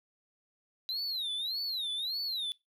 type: tone with vibrato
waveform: triangle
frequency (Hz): 3945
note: B7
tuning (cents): -3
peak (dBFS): -31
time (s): 0.89-2.52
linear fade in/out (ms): 0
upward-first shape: sine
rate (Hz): 1.7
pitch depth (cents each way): 220
effects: noise-tail reverb RT60 0.2 s tail -21 dB re dry